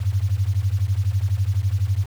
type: beating tone pair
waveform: sine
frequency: 91.4 / 103.4 Hz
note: F#2 / G#2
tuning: -21 / -7 cents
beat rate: 12 Hz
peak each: -21 dBFS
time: 0-2.06 s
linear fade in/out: 20 ms
effects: 7-bit

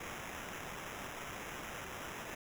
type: noise with sample-and-hold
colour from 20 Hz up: violet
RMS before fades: -45 dBFS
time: 0-2.35 s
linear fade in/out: 5 ms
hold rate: 4410 Hz
effects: none

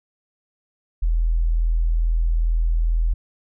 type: tone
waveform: sine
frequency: 41.17 Hz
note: E1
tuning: 1 cent flat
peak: -16 dBFS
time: 1.02-3.14 s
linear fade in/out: 10 ms
effects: none

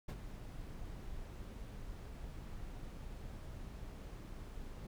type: noise with ADSR envelope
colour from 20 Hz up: brown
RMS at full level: -38 dBFS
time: 0.08-4.87 s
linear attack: 11 ms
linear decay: 52 ms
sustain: -9 dB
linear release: 6 ms
effects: none

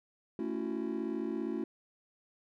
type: chord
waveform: triangle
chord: F# minor seventh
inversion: first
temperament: just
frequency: 222 / 277.5 / 333 / 370 Hz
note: A3 / C#4 / E4 / F#4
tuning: +16 / +2 / +18 / 0 cents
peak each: -36 / -36 / -35 / -37 dBFS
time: 0.39-1.64 s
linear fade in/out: 2 ms
effects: tanh soft clip ceiling -24 dBFS

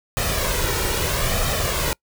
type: noise with flanger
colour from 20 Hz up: pink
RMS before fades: -22 dBFS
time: 0.17-1.93 s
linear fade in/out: 0 ms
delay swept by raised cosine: 1.6 to 2.16 ms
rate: 0.78 Hz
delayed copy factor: +0.6
effects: noise-tail reverb RT60 0.1 s tail -26 dB re dry

